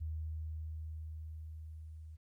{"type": "tone with level ramp", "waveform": "sine", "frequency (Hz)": 78.7, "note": "D#2", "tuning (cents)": 20, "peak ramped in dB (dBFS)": [-36, -47], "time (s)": [0, 2.17], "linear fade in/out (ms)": 20, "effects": ["13-bit"]}